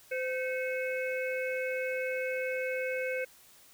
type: harmonic tone with a mistuned harmonic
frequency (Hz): 514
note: C5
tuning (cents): -31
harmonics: 1 / 3 / 4 / 5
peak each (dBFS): -32 / -39 / -38 / -42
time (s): 0.11-3.25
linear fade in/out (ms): 10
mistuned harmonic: 4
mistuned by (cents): +110
effects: white hiss -58 dBFS RMS until 3.73 s